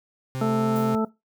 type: tone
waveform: 40% pulse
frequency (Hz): 130.81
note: C3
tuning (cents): 0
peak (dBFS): -27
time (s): 0.35-0.95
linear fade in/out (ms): 0
type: harmonic tone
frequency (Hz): 220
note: A3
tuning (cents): 0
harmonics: 1 / 2 / 3 / 4 / 6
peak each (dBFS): -23 / -26 / -31 / -32 / -31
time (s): 0.41-1.05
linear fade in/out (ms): 5
type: noise with exponential decay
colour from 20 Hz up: violet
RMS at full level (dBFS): -38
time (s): 0.76-1.09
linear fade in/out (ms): 0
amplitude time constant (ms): 70
effects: noise-tail reverb RT60 0.2 s tail -19 dB re dry